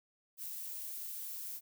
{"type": "noise", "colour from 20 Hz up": "violet", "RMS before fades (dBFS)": -43, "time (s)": [0.37, 1.61], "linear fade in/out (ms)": 50, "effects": []}